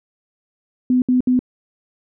sine tone bursts, 251.8 Hz, B3, 34 cents sharp, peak -12 dBFS, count 3, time 0.9-1.392 s, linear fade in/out 2 ms, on 120 ms, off 66 ms, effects none

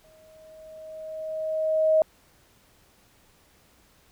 sine tone with exponential growth, 630 Hz, D#5, 21 cents sharp, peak -15 dBFS, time 0.04-2.02 s, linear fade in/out 1 ms, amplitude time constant 430 ms, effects pink hiss -60 dBFS RMS until 4.11 s

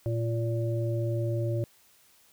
harmonic tone, 115.4 Hz, A#2, 17 cents flat, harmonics 1 / 3 / 5, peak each -27 / -34 / -35 dBFS, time 0.06-1.64 s, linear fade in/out 0 ms, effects white hiss -61 dBFS RMS until 2.32 s

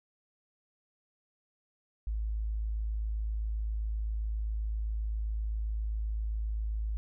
sine tone, 53.8 Hz, A1, 38 cents flat, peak -30 dBFS, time 2.07-6.97 s, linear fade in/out 0 ms, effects none

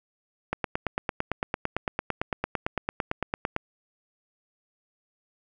click train, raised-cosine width 0.5 ms, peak -11 dBFS, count 28, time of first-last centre 0.53-3.564 s, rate 8.9 Hz, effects none

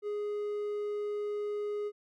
triangle tone, 415.3 Hz, G#4, in tune, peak -30 dBFS, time 0.02-1.92 s, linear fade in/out 50 ms, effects none

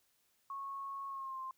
sine tone with pitch glide, 1099 to 1051.2 Hz, C#6 to C6, -15 to +8 cents, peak -40 dBFS, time 0.5-1.51 s, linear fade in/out 2 ms, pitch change -77 cents, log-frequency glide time 1.08-1.39 s, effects white hiss -75 dBFS RMS until 1.57 s

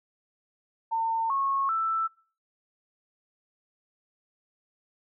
sine tone with pitch steps, 905 / 1095 / 1325 Hz, A5 / C#6 / E6, +48 / -22 / +9 cents, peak -24 dBFS, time 0.91-2.08 s, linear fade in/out 20 ms, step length 390 ms, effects noise-tail reverb RT60 0.5 s tail -26 dB re dry

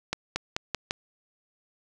accelerating click train, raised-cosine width 0.2 ms, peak -10 dBFS, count 5, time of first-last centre 0.13-0.909 s, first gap 230 ms, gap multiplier 0.89, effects none

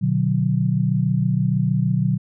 sine chord, B minor, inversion none, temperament equal with one note detuned, 123.47 / 149.83 / 185 Hz, B2 / D3 / F#3, 0 / +35 / 0 cents, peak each -21 dBFS, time 0.01-2.18 s, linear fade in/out 20 ms, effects none

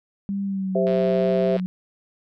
sine tone with pitch glide, 198.1 to 183.77 Hz, G3 to F#3, +18 to -12 cents, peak -23 dBFS, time 0.29-1.66 s, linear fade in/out 0 ms, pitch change -130 cents, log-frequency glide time 0.44-0.86 s
sine chord, C major, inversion second, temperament equal, 392 / 523.3 / 659.3 Hz, G4 / C5 / E5, 0 / 0 / 0 cents, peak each -23 dBFS, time 0.75-1.57 s, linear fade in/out 5 ms
click train, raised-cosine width 0.3 ms, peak -22 dBFS, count 89, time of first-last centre 0.87-1.597 s, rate 121 Hz
effects none

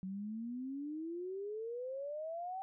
sine exponential sweep, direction up, 185 to 778 Hz, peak -39 dBFS, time 0.03-2.62 s, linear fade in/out 0 ms, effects none

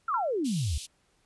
sine exponential sweep, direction down, 1400 to 64.3 Hz, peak -26 dBFS, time 0.08-0.78 s, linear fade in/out 5 ms
sine tone with exponential decay, 1359 Hz, F6, 48 cents flat, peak -24 dBFS, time 0.14-0.31 s, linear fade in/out 2 ms, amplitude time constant 36 ms
pink high-pass noise, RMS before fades -40 dBFS, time 0.44-0.87 s, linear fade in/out 20 ms, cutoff 2800 Hz, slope 48 dB/octave
effects pink hiss -69 dBFS RMS until 1.25 s + resampled to 24000 Hz

